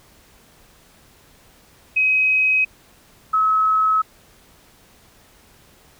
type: tone pair in turn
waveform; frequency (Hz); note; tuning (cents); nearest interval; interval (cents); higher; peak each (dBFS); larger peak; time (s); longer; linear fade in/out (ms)
sine; 2533 / 1287.2; D#7 / E6; +30 / -42; octave; 1172; first; -14; neither; 1.96-2.65 / 3.33-4.02; neither; 10
effects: pink hiss -52 dBFS RMS until 5.99 s